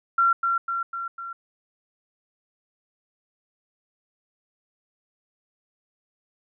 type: tone with echo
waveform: sine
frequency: 1368 Hz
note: F6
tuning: 36 cents flat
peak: -16 dBFS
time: 0.18-0.33 s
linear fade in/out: 5 ms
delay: 250 ms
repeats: 4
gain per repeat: -4 dB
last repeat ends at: 1.33 s
effects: none